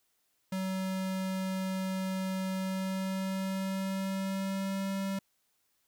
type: tone with pitch glide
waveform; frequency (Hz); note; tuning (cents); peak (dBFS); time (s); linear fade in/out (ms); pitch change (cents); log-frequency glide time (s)
square; 189.1 to 194.42; F#3 to G3; +38 to -14; -32; 0.52-5.19; 5; +48; 2.54-4.9
effects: white hiss -75 dBFS RMS until 5.87 s